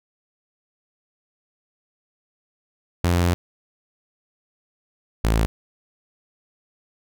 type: tone pair in turn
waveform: sawtooth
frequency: 87.31 / 55 Hz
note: F2 / A1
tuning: 0 / 0 cents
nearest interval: minor sixth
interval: 800 cents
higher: first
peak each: -13 dBFS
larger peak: neither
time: 3.04-3.34 / 5.24-5.46 s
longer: first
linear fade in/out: 0 ms
effects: none